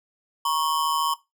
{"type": "ring-modulated tone", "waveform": "square", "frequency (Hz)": 1024, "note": "C6", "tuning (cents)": -38, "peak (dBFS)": -19, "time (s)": [0.45, 1.14], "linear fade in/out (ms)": 5, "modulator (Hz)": 76.8, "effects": ["noise-tail reverb RT60 0.2 s tail -17 dB re dry"]}